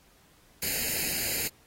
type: noise with comb filter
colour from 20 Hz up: white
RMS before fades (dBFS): -30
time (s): 0.62-1.48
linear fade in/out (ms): 5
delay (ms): 0.43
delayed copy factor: +0.85
effects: pink hiss -61 dBFS RMS until 1.66 s + AAC 48 kbps